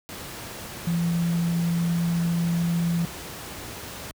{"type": "tone in noise", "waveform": "sine", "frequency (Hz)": 170, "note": "F3", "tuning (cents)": -46, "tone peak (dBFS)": -21, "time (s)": [0.87, 3.05], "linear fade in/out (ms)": 0, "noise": "pink", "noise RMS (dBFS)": -37, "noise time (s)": [0.09, 4.11], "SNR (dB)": 13, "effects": ["high-pass 60 Hz 12 dB/octave"]}